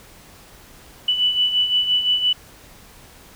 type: beating tone pair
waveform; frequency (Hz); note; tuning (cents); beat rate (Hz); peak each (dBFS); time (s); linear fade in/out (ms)
sine; 2968 / 2973.8; F#7 / F#7; +5 / +8; 5.8; -24 / -17; 1.08-2.33; 5
effects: pink hiss -46 dBFS RMS until 3.35 s